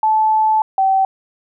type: tone pair in turn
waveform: sine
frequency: 870 / 769.8 Hz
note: A5 / G5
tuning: -20 / -32 cents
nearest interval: major second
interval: 212 cents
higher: first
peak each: -11 dBFS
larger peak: neither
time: 0.03-0.62 / 0.78-1.05 s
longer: first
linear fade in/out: 2 ms
effects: none